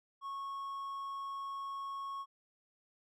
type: tone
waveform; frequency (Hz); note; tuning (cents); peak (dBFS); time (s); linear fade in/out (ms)
triangle; 1100; C#6; -14; -37; 0.21-2.26; 50
effects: none